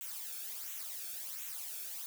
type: noise with flanger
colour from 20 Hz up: blue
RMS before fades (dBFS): -43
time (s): 0.01-2.06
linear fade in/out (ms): 0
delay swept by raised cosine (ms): 0.2 to 1.03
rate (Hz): 1.4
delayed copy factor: -0.65
effects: none